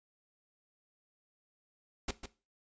pink noise with echo, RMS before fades -34 dBFS, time 2.08-2.11 s, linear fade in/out 5 ms, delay 150 ms, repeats 1, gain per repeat -9 dB, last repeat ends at 2.26 s, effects noise-tail reverb RT60 0.3 s tail -17 dB re dry + resampled to 16000 Hz

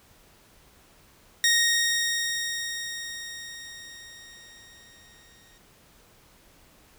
15% pulse tone with exponential decay, 1864.7 Hz, A#6, in tune, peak -12 dBFS, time 1.44-5.58 s, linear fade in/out 1 ms, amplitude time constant 900 ms, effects pink hiss -57 dBFS RMS until 6.98 s

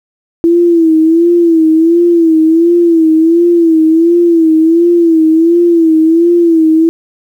sine tone with vibrato, 331.2 Hz, E4, 8 cents sharp, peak -4 dBFS, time 0.44-6.89 s, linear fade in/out 0 ms, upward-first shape sine, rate 1.4 Hz, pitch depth 79 cents each way, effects 7-bit

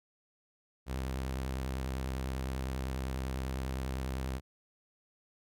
sawtooth tone with vibrato, 65.41 Hz, C2, in tune, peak -30 dBFS, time 0.86-4.41 s, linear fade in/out 50 ms, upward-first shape square, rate 10 Hz, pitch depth 42 cents each way, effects none

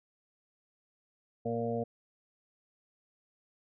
harmonic tone, 116.54 Hz, A#2, in tune, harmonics 1 / 2 / 4 / 5 / 6, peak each -39 / -36 / -34 / -39 / -39 dBFS, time 1.45-1.84 s, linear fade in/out 10 ms, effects none

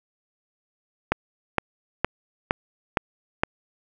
click train, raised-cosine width 0.5 ms, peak -4 dBFS, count 6, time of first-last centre 1.12-3.435 s, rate 2.16 Hz, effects none

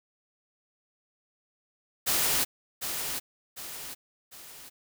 white noise with echo, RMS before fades -26 dBFS, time 2.06-2.45 s, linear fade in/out 20 ms, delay 750 ms, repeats 3, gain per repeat -7 dB, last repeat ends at 4.7 s, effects none

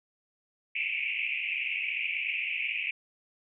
white band-pass noise, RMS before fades -32 dBFS, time 0.75-2.91 s, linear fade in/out 5 ms, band 2200 to 2700 Hz, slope 96 dB/octave, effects none

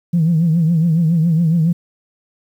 sine tone with vibrato, 164.81 Hz, E3, in tune, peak -10 dBFS, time 0.13-1.73 s, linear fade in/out 10 ms, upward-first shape triangle, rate 7.2 Hz, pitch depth 120 cents each way, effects tanh soft clip ceiling -7 dBFS + 8-bit

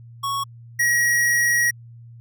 square tone pair in turn, 1108.7 / 1902.8 Hz, C#6 / A#6, 0 / +35 cents, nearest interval major sixth, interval 935 cents, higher second, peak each -23 / -17 dBFS, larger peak second, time 0.23-0.44 / 0.79-1.71 s, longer second, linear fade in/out 10 ms, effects added 117 Hz sine -40 dBFS peak until 2.2 s

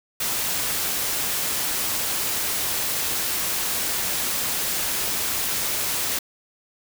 white noise, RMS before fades -25 dBFS, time 0.2-6.19 s, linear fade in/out 5 ms, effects none

